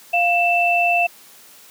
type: tone pair together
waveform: sine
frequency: 698.5 / 2659 Hz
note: F5 / E7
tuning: 0 / +14 cents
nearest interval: octave + major seventh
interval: 2314 cents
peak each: -17 dBFS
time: 0.13-1.07 s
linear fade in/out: 10 ms
effects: white hiss -46 dBFS RMS until 1.7 s + high-pass 150 Hz 12 dB/octave